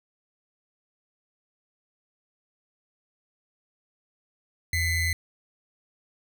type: ring-modulated tone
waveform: square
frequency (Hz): 1046.5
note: C6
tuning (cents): 0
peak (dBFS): -21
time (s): 4.73-5.13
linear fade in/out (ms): 2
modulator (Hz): 962
effects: none